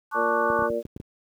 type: chord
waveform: sine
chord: D major seventh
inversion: second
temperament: equal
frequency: 880 / 1108.7 / 1174.7 / 1480 Hz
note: A5 / C#6 / D6 / F#6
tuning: 0 / 0 / 0 / 0 cents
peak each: -28 dBFS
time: 0.11-0.7 s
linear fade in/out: 50 ms
type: harmonic tone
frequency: 116.54 Hz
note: A#2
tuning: in tune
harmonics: 2 / 3 / 4 / 5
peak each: -35 / -32 / -28 / -27 dBFS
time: 0.14-0.83 s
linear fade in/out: 50 ms
type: clicks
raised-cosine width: 3 ms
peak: -22 dBFS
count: 7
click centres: 0.501 / 0.591 / 0.622 / 0.702 / 0.853 / 0.964 / 1.001 s
effects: high-pass 60 Hz 12 dB/octave + 9-bit